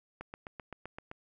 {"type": "click train", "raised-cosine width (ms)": 0.5, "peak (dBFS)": -27, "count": 8, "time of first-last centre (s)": [0.21, 1.114], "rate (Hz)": 7.74, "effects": []}